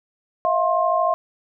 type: tone cluster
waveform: sine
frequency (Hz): 647 / 700 / 1061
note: E5 / F5 / C6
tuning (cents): -32 / +4 / +24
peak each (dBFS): -21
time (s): 0.45-1.14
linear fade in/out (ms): 0
effects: none